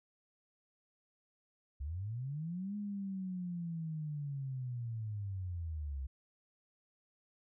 sine linear two-way sweep, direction up then down, 64.6 to 208.2 to 64.6 Hz, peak -37 dBFS, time 1.8-6.07 s, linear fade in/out 10 ms, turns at 2.76 s, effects none

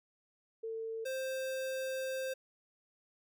sine / square tone pair in turn, 448.9 / 525.5 Hz, A4 / C5, +35 / +7 cents, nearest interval minor third, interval 272 cents, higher second, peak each -37 / -36 dBFS, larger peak second, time 0.63-1.05 / 1.05-2.34 s, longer second, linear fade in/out 10 ms, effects none

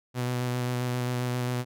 sawtooth tone with vibrato, 124 Hz, B2, 7 cents sharp, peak -23 dBFS, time 0.14-1.65 s, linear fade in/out 50 ms, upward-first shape square, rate 7.5 Hz, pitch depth 13 cents each way, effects none

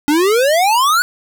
square exponential sweep, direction up, 282.6 to 1495 Hz, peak -11 dBFS, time 0.08-1.02 s, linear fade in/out 0 ms, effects 8-bit

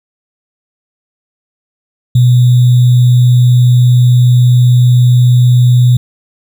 sine tone with sample-and-hold, 123.47 Hz, B2, in tune, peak -3 dBFS, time 2.15-5.97 s, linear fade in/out 5 ms, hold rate 3675 Hz, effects none

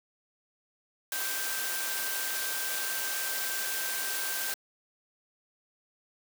sine tone in noise, 1566 Hz, G6, 2 cents flat, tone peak -38 dBFS, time 1.12-4.54 s, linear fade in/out 2 ms, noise white, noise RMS -33 dBFS, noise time 1.12-4.54 s, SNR -8 dB, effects high-pass 400 Hz 12 dB/octave

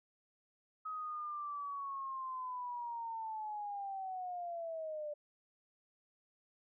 sine linear sweep, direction down, 1270 to 587.3 Hz, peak -39 dBFS, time 0.85-5.14 s, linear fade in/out 10 ms, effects none

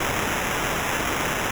blue noise with sample-and-hold, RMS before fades -25 dBFS, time 0-1.51 s, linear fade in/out 5 ms, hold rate 4410 Hz, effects none

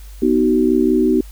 sine chord, B major, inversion none, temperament equal with one note detuned, 246.9 / 311.1 / 377.1 Hz, B3 / D#4 / F#4, 0 / 0 / +33 cents, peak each -16 dBFS, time 0.22-1.21 s, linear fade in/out 5 ms, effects added 50 Hz sine -33 dBFS peak until 1.31 s + white hiss -47 dBFS RMS until 1.31 s

